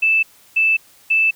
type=tone bursts; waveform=sine; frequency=2637 Hz; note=E7; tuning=in tune; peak=-12 dBFS; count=3; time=0.02-1.31 s; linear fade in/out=10 ms; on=210 ms; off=330 ms; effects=white hiss -50 dBFS RMS until 1.35 s